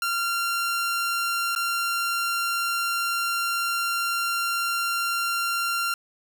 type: tone with dropouts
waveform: sawtooth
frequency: 1381 Hz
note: F6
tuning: 20 cents flat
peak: -20 dBFS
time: 0.02-5.94 s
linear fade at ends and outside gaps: 2 ms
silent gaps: 1.551-1.561 s
effects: none